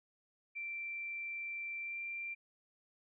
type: tone with pitch glide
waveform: sine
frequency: 2349 to 2365 Hz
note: D7 to D7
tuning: 0 to +12 cents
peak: -39 dBFS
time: 0.55-2.35 s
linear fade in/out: 20 ms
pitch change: +12 cents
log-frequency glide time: 1.81-1.99 s
effects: none